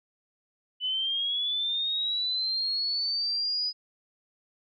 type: linear sweep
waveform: sine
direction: up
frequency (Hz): 2986 to 4978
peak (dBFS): -26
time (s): 0.8-3.73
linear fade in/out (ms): 50
effects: none